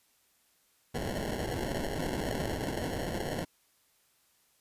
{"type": "noise with sample-and-hold", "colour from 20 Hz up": "violet", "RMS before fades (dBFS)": -34, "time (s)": [0.94, 3.45], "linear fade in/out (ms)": 10, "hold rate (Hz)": 1225, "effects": ["white hiss -69 dBFS RMS until 4.6 s", "resampled to 32000 Hz"]}